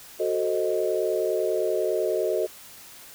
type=chord; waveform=sine; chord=F# diminished seventh; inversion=none; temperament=equal; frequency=370 / 440 / 523.3 / 622.3 Hz; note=F#4 / A4 / C5 / Eb5; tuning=0 / 0 / 0 / 0 cents; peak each=-27 / -27 / -31 / -27 dBFS; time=0.19-2.47 s; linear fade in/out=20 ms; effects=white hiss -46 dBFS RMS until 3.14 s